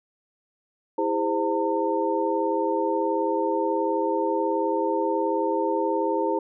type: tone cluster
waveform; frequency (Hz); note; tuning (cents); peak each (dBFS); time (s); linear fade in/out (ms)
sine; 327.7 / 406.3 / 518 / 906; E4 / G#4 / C5 / A#5; -10 / -38 / -17 / -50; -27; 0.98-6.39; 5
effects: none